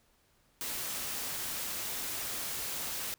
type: noise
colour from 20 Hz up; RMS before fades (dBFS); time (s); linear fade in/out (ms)
white; -37; 0.61-3.14; 0
effects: pink hiss -69 dBFS RMS until 3.18 s